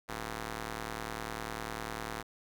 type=ring-modulated tone; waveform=5% pulse; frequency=110 Hz; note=A2; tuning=in tune; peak=-23 dBFS; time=0.08-2.23 s; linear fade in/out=20 ms; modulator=585 Hz; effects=none